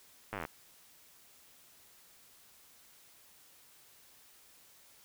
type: slowing click train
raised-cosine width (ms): 0.5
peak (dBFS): -23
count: 12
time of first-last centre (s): 0.33-0.451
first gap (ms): 9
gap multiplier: 1.04
effects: white hiss -61 dBFS RMS until 5.04 s